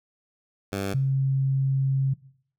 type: tone pair in turn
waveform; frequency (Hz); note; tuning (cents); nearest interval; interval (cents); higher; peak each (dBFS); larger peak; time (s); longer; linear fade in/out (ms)
10% pulse / sine; 98 / 134.9; G2 / C#3; 0 / -47; tritone; 553; second; -19 / -20; first; 0.72-0.94 / 0.94-2.14; second; 10
effects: noise-tail reverb RT60 0.6 s tail -19 dB re dry